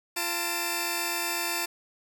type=tone cluster; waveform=10% pulse; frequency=344.5 / 896 / 2362 / 2640 Hz; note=F4 / A5 / D7 / E7; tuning=-24 / +31 / +9 / +2 cents; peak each=-25 dBFS; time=0.16-1.66 s; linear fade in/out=10 ms; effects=none